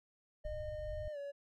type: tone with pitch glide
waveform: triangle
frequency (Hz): 610 to 565.9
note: D#5 to C#5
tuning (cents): -34 to +36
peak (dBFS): -39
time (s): 0.44-1.32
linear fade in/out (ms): 20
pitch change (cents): -130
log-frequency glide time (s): 1.11-1.18
type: low-pass noise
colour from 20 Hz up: pink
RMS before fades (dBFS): -45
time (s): 0.45-1.08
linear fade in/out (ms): 2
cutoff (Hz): 120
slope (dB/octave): 96
effects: none